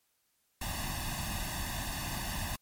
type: noise with comb filter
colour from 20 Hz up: pink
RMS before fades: -36 dBFS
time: 0.61-2.56 s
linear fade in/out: 5 ms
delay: 1.1 ms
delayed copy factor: +1
effects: white hiss -75 dBFS RMS until 2.61 s + MP3 64 kbps